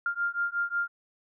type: beating tone pair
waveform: sine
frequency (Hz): 1396.9 / 1402.4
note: F6 / F6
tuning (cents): 0 / +7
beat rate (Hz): 5.5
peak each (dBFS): -30 / -30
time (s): 0.06-0.88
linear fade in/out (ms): 2
effects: none